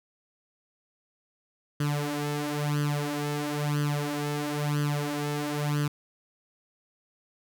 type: tone with flanger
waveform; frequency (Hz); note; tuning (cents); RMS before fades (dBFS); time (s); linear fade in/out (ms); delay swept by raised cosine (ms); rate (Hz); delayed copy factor
sawtooth; 146.83; D3; 0; -29; 1.8-5.88; 5; 0.64 to 4.54; 1; +0.8
effects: none